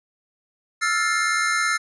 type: chord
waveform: square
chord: F major seventh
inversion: third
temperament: equal with one note detuned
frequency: 1318.5 / 1396.9 / 1760 / 2116 Hz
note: E6 / F6 / A6 / C7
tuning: 0 / 0 / 0 / +19 cents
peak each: -26 dBFS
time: 0.81-1.78 s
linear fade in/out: 20 ms
effects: resampled to 24000 Hz